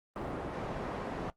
white low-pass noise, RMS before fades -38 dBFS, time 0.16-1.3 s, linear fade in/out 0 ms, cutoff 750 Hz, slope 12 dB/octave, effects noise-tail reverb RT60 0.1 s tail -18 dB re dry + Opus 32 kbps

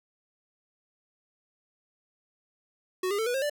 square tone with pitch steps, 370 / 405.8 / 445.1 / 488.2 / 535.5 / 587.3 Hz, F#4 / G#4 / A4 / B4 / C5 / D5, 0 / -40 / +20 / -20 / +40 / 0 cents, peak -27 dBFS, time 3.03-3.498 s, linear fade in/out 5 ms, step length 78 ms, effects none

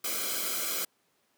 white noise with comb filter, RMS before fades -32 dBFS, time 0.04-0.85 s, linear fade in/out 5 ms, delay 1.1 ms, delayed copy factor -0.85, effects pink hiss -71 dBFS RMS until 1.37 s + high-pass 200 Hz 12 dB/octave

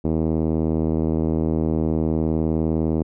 5% pulse tone with low-pass filter, 79.6 Hz, D#2, 40 cents sharp, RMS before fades -21 dBFS, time 0.04-3.03 s, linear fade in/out 10 ms, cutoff 320 Hz, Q 1.1, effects none

